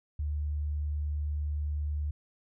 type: tone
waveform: sine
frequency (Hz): 74.2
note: D2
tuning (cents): +18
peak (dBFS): -29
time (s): 0.19-2.11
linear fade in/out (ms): 5
effects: none